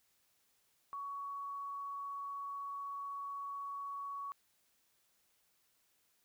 sine tone, 1121 Hz, C#6, 19 cents sharp, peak -40 dBFS, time 0.93-4.32 s, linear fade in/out 0 ms, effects white hiss -75 dBFS RMS until 6.24 s

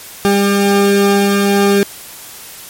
40% pulse tone pair together, 199.72 / 400.6 Hz, G3 / G4, +33 / +38 cents, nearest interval octave, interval 1205 cents, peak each -11 dBFS, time 0.25-1.83 s, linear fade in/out 0 ms, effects white hiss -33 dBFS RMS until 2.69 s + MP3 64 kbps

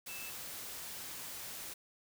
sine tone in noise, 2637 Hz, E7, in tune, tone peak -47 dBFS, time 0.08-0.3 s, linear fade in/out 10 ms, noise white, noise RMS -45 dBFS, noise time 0.06-1.74 s, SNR -5 dB, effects none

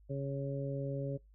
harmonic tone, 138.59 Hz, C#3, in tune, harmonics 1 / 2 / 3 / 4, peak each -36 / -43 / -43 / -41 dBFS, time 0.09-1.18 s, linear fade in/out 20 ms, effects noise-tail reverb RT60 0.2 s tail -23 dB re dry + added 51 Hz sine -58 dBFS peak until 1.34 s

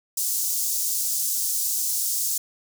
pink high-pass noise, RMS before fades -25 dBFS, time 0.17-2.38 s, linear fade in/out 5 ms, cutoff 6000 Hz, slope 24 dB/octave, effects none

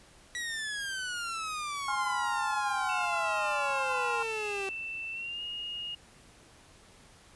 sawtooth exponential sweep, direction down, 1941 to 384.4 Hz, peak -30 dBFS, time 0.35-4.69 s, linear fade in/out 0 ms
sine chord, F minor, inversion first, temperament equal, 830.6 / 1046.5 / 1396.9 Hz, Ab5 / C6 / F6, 0 / 0 / 0 cents, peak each -34 dBFS, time 1.88-4.23 s, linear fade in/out 5 ms
sine tone with pitch glide, 2667 to 2858 Hz, E7 to F7, +20 to +39 cents, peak -35 dBFS, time 2.89-5.95 s, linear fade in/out 5 ms, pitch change +119 cents, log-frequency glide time 5.12-5.42 s
effects pink hiss -57 dBFS RMS until 7.35 s + resampled to 24000 Hz

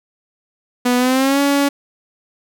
sawtooth tone with pitch glide, 246.8 to 281.9 Hz, B3 to C#4, -1 to +29 cents, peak -9 dBFS, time 0.85-1.69 s, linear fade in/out 10 ms, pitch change +230 cents, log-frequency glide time 0.97-1.4 s, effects none

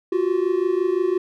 triangle tone pair together, 351.8 / 377.6 Hz, F4 / F#4, +13 / +35 cents, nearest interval minor second, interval 122 cents, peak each -19 dBFS, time 0.12-1.18 s, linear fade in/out 5 ms, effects none

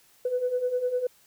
sine beating tone pair, 490.9 / 500.8 Hz, B4 / B4, -10 / +24 cents, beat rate 9.9 Hz, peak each -30 / -25 dBFS, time 0.25-1.07 s, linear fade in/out 5 ms, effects tanh soft clip ceiling -17 dBFS + white hiss -60 dBFS RMS until 1.26 s

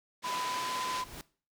white band-pass noise, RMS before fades -39 dBFS, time 0.22-1.05 s, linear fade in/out 50 ms, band 150 to 4500 Hz, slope 12 dB/octave
sine tone with pitch glide, 1001 to 1012 Hz, B5 to B5, +23 to +42 cents, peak -34 dBFS, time 0.24-1.04 s, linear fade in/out 5 ms, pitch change +19 cents, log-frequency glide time 0.53-0.74 s
pink noise with exponential growth, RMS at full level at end -42 dBFS, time 0.56-1.21 s, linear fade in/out 0 ms, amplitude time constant 140 ms
effects noise-tail reverb RT60 0.4 s tail -19 dB re dry

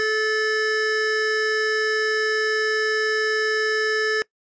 square tone pair together, 433.2 / 1743 Hz, A4 / A6, -27 / -17 cents, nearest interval 2 octaves, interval 2410 cents, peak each -23 dBFS, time 0-4.22 s, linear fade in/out 0 ms, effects noise-tail reverb RT60 0.1 s tail -22 dB re dry + resampled to 16000 Hz

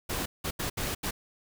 pink noise bursts at uneven times, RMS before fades -32 dBFS, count 5, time 0.09-0.26 / 0.44-0.51 / 0.59-0.7 / 0.77-0.95 / 1.03-1.11 s, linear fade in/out 10 ms, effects none

